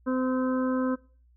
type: harmonic tone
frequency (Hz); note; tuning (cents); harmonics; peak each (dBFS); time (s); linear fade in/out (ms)
257.3; C4; -29; 1 / 2 / 4 / 5 / 6; -25 / -31 / -37 / -39 / -41; 0.06-0.96; 20
effects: noise-tail reverb RT60 0.4 s tail -20 dB re dry + added 60 Hz sine -57 dBFS peak until 1.36 s